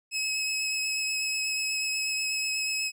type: tone with vibrato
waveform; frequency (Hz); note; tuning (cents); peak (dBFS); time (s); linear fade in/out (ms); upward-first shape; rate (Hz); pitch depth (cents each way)
20% pulse; 2570; E7; -45; -22; 0.11-2.92; 50; triangle; 8.2; 16
effects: none